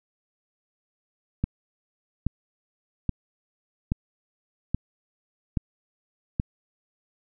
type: click train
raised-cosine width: 5 ms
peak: -11 dBFS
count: 7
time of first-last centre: 1.44-6.399 s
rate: 1.21 Hz
effects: none